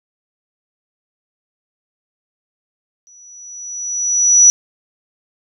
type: tone with exponential growth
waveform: sine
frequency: 5890 Hz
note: F#8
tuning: 9 cents flat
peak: -3 dBFS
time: 3.07-4.5 s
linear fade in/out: 0 ms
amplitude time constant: 310 ms
effects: none